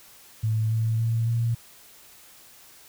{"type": "tone with pitch steps", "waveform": "sine", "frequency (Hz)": [110, 112.12, 114.27, 116.47], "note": ["A2", "A2", "A#2", "A#2"], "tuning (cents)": [0, 33, -34, -1], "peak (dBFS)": -21, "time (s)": [0.43, 1.55], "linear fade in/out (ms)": 10, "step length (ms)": 280, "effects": ["white hiss -51 dBFS RMS until 2.88 s"]}